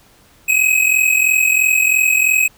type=tone pair together; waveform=square; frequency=2519 / 2562 Hz; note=D#7 / E7; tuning=+21 / -50 cents; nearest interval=unison; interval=29 cents; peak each=-15 dBFS; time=0.48-2.48 s; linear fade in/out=10 ms; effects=pink hiss -50 dBFS RMS until 2.57 s